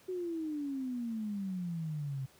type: exponential sweep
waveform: sine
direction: down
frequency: 374.8 to 130.81 Hz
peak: -34 dBFS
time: 0.08-2.26 s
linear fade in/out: 10 ms
effects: pink hiss -62 dBFS RMS until 2.39 s + high-pass 80 Hz 12 dB/octave